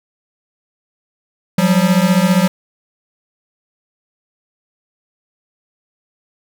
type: beating tone pair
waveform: square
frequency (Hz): 176.6 / 191.6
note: F3 / G3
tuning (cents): +20 / -39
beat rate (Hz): 15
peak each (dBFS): -14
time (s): 1.58-2.48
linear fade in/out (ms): 5
effects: none